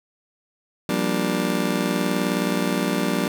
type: chord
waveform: 30% pulse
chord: G minor seventh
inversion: third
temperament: just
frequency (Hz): 176.4 / 196 / 235.2 / 294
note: F3 / G3 / Bb3 / D4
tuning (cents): +18 / 0 / +16 / +2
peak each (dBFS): -24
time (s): 0.89-3.28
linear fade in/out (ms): 2
effects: none